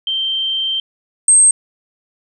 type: tone pair in turn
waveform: sine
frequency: 3136 / 8372 Hz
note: G7 / C9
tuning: 0 / 0 cents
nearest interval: octave + perfect fourth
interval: 1700 cents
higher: second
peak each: -16 / -6 dBFS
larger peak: second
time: 0.07-0.8 / 1.28-1.51 s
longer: first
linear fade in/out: 2 ms
effects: none